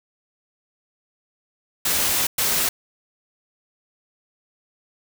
white noise bursts at uneven times, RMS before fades -21 dBFS, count 2, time 1.85-2.27 / 2.38-2.69 s, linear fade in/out 5 ms, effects none

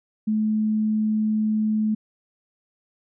sine tone, 215.6 Hz, A3, 35 cents flat, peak -19 dBFS, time 0.27-1.95 s, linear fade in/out 10 ms, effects none

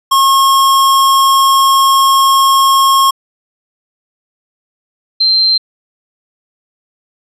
square / sine tone pair in turn, 1083 / 4136 Hz, C#6 / C8, -41 / -21 cents, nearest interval octave + major seventh, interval 2320 cents, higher second, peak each -7 dBFS, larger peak neither, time 0.11-3.11 / 5.2-5.58 s, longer first, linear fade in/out 10 ms, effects resampled to 32000 Hz

